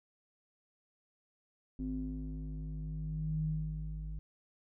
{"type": "tone with low-pass filter sweep", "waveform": "square", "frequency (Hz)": 51.91, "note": "G#1", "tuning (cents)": 0, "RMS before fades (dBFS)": -38, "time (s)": [1.79, 4.19], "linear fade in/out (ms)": 0, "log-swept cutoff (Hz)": [270, 120], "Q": 8.6, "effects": []}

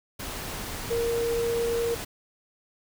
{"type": "tone in noise", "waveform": "sine", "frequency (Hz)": 466.7, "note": "A#4", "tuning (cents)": 2, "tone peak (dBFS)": -24, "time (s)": [0.9, 1.95], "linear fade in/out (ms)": 10, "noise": "pink", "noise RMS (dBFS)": -35, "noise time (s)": [0.19, 2.05], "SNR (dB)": 8, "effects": []}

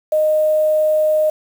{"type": "tone with quantisation", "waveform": "sine", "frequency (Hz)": 617, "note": "D#5", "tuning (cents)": -15, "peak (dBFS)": -12, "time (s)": [0.12, 1.3], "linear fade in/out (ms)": 5, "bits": 6, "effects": []}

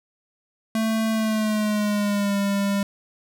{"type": "tone with pitch glide", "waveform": "square", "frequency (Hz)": [221.8, 199.9], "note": ["A3", "G3"], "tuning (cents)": [14, 34], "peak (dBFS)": -21, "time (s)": [0.75, 2.83], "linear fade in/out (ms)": 2, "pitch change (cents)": -180, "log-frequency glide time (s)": [1.11, 2.37], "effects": []}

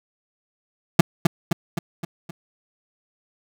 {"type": "tone with echo", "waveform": "35% pulse", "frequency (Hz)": 169.3, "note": "E3", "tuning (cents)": 46, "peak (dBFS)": -5, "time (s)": [0.99, 1.01], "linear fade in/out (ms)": 5, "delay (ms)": 260, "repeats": 5, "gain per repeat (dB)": -5, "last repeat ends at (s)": 2.31, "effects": []}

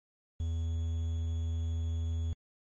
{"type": "tone with quantisation", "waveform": "triangle", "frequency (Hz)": 82.41, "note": "E2", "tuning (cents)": 0, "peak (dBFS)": -28, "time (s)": [0.4, 2.33], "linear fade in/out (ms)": 0, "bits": 9, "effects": ["MP3 32 kbps"]}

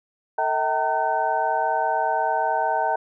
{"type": "tone cluster", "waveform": "sine", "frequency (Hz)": [449.7, 640, 769, 914, 1519], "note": ["A4", "D#5", "G5", "A#5", "F#6"], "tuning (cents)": [38, 49, -33, -34, 45], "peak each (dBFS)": [-32, -26, -24, -24, -31], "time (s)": [0.38, 2.96], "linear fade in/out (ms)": 5, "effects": []}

